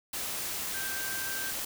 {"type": "tone in noise", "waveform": "sine", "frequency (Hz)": 1568, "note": "G6", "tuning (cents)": 0, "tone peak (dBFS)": -37, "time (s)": [0.74, 1.51], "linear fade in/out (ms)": 5, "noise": "white", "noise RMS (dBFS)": -35, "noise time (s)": [0.13, 1.65], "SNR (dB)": -5, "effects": []}